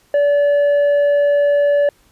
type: tone with tanh clipping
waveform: triangle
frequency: 576 Hz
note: D5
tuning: 34 cents flat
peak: -12 dBFS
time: 0.14-1.89 s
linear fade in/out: 2 ms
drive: 9 dB
effects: pink hiss -55 dBFS RMS until 2.11 s + resampled to 32000 Hz